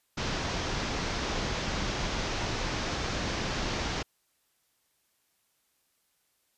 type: low-pass noise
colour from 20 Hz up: pink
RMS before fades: -32 dBFS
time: 0.17-4.03 s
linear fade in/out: 10 ms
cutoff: 6400 Hz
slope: 48 dB/octave
effects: white hiss -73 dBFS RMS until 6.57 s + resampled to 32000 Hz